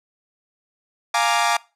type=chord; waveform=sawtooth; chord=Bb dominant seventh; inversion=second; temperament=equal; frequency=698.5 / 830.6 / 932.3 / 1174.7 Hz; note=F5 / Ab5 / Bb5 / D6; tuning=0 / 0 / 0 / 0 cents; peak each=-19 dBFS; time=1.14-1.57 s; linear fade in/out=5 ms; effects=noise-tail reverb RT60 0.3 s tail -22 dB re dry + low-pass 9000 Hz 12 dB/octave